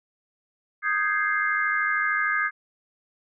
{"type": "chord", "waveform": "sine", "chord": "Ab major seventh", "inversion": "second", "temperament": "equal with one note detuned", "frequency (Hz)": [1239.5, 1568, 1661.2, 2093], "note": ["Eb6", "G6", "Ab6", "C7"], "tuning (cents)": [-7, 0, 0, 0], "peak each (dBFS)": [-27, -28, -26, -28], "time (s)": [0.82, 2.51], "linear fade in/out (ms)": 50, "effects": []}